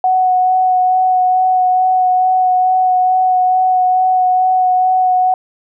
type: tone with vibrato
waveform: sine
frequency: 740 Hz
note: F#5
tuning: in tune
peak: -9 dBFS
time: 0.04-5.34 s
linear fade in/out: 2 ms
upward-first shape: sine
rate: 2.3 Hz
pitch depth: 12 cents each way
effects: none